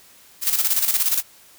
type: noise with tremolo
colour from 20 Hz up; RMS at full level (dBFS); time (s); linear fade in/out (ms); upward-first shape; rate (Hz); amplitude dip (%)
blue; -18; 0.41-1.23; 50; square; 17; 60
effects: white hiss -50 dBFS RMS until 1.58 s